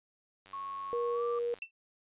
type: click train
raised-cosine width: 0.2 ms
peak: -37 dBFS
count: 109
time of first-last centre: 0.46-1.586 s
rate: 95.9 Hz
type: tone with pitch glide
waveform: sine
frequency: 1100 to 1172.2 Hz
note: C#6 to D6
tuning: -14 to -4 cents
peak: -37 dBFS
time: 0.53-1.39 s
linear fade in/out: 5 ms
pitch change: +110 cents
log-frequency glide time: 1.12-1.23 s
type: tone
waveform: sine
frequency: 475.9 Hz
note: A#4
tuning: 36 cents sharp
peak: -30 dBFS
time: 0.93-1.54 s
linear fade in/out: 0 ms
type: tone with exponential decay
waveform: sine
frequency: 2681 Hz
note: E7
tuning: 29 cents sharp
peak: -33 dBFS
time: 1.62-1.71 s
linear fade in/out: 2 ms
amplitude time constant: 18 ms
effects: resampled to 8000 Hz